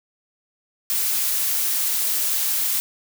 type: noise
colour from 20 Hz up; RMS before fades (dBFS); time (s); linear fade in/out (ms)
blue; -22; 0.9-2.8; 0
effects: none

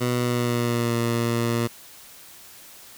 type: tone with pitch glide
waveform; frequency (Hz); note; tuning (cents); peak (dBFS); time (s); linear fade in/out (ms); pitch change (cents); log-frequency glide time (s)
15% pulse; 122.9 to 117.28; B2 to A#2; -8 to +11; -15; 0-1.68; 20; -81; 0.13-0.96
effects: white hiss -46 dBFS RMS until 2.97 s

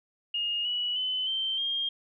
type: tone with pitch steps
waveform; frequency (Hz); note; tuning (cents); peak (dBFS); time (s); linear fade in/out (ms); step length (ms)
sine; 2848 / 2937 / 3028 / 3122 / 3219; F7 / F#7 / F#7 / G7 / G7; +33 / -13 / +39 / -8 / +45; -27; 0.34-1.89; 5; 310
effects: none

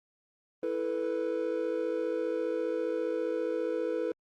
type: chord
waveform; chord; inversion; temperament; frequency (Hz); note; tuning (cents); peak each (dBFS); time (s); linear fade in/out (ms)
triangle; E suspended fourth; none; just; 329.6 / 439.5 / 494.4; E4 / A4 / B4; 0 / -2 / +2; -33 / -32 / -30; 0.63-4.12; 2
effects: Opus 24 kbps

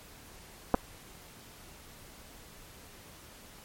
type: clicks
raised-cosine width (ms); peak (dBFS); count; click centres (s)
1; -10; 2; 0.742 / 0.746
effects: pink hiss -52 dBFS RMS until 3.64 s + MP3 64 kbps

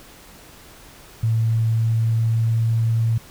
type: tone with pitch glide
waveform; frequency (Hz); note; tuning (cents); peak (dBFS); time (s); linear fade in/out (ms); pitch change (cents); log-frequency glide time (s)
sine; 112.8 to 113.85; A2 to A#2; +44 to -40; -16; 1.23-3.18; 5; +16; 1.64-2.79
effects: pink hiss -45 dBFS RMS until 3.3 s

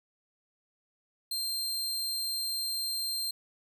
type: tone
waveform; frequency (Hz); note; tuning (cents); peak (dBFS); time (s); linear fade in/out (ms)
sawtooth; 4168; C8; -7; -28; 1.31-3.31; 5
effects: none

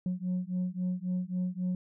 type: beating tone pair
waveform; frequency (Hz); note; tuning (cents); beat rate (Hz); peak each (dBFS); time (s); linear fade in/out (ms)
sine; 180 / 183.7; F#3 / F#3; -47 / -12; 3.7; -31; 0.06-1.75; 2
effects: tanh soft clip ceiling -26 dBFS

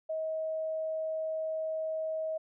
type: tone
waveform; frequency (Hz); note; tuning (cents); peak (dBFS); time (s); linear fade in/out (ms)
sine; 635; D#5; +35; -31; 0.09-2.38; 10
effects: none

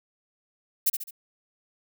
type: noise with echo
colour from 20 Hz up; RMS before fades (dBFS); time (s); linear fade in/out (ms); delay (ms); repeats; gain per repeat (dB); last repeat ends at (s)
violet; -21; 0.86-0.9; 10; 70; 3; -7; 1.11
effects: none

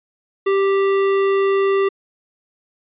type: tone with hard clipping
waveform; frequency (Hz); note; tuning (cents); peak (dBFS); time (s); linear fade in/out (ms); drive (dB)
sine; 392; G4; 0; -16; 0.46-1.89; 10; 14
effects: resampled to 8000 Hz

